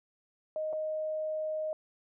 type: tone with dropouts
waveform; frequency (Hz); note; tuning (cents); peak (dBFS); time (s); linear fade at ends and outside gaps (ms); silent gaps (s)
sine; 622.3; D#5; 0; -31; 0.56-1.73; 1; 0.728-0.732
effects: none